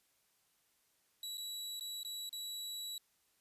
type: tone with dropouts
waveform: sawtooth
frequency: 3915 Hz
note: B7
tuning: 16 cents flat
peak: -38 dBFS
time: 1.23-2.98 s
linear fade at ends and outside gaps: 2 ms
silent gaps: 1.373-1.379 / 1.797-1.808 / 2.032-2.048 / 2.293-2.328 s
effects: white hiss -75 dBFS RMS until 3.4 s + resampled to 32000 Hz